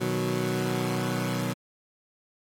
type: chord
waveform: 20% pulse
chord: B major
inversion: none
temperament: equal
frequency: 123.47 / 155.56 / 185 Hz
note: B2 / D#3 / F#3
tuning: 0 / 0 / 0 cents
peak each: -25 / -28 / -25 dBFS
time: 0-1.54 s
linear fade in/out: 20 ms
effects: AAC 48 kbps